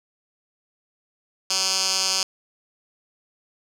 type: tone with band-pass filter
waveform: 10% pulse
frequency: 189.7 Hz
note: F#3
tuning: 43 cents sharp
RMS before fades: -23 dBFS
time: 1.5-2.23 s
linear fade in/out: 2 ms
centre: 5500 Hz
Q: 3.5
effects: none